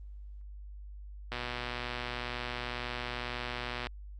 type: click train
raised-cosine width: 0.3 ms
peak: -20 dBFS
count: 312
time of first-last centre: 1.32-3.869 s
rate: 122 Hz
effects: added 50 Hz sine -43 dBFS peak until 4.19 s + Opus 24 kbps